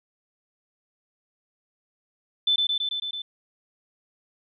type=tone with echo; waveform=sine; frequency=3520 Hz; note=A7; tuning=in tune; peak=-18 dBFS; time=2.47-2.56 s; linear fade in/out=5 ms; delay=110 ms; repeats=6; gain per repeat=-2 dB; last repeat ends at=3.22 s; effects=none